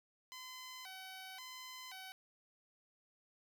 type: tone with vibrato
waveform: 10% pulse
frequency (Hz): 880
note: A5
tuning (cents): 0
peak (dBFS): -40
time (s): 0.32-2.12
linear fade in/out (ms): 0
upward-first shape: square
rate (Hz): 0.94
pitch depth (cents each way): 260
effects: none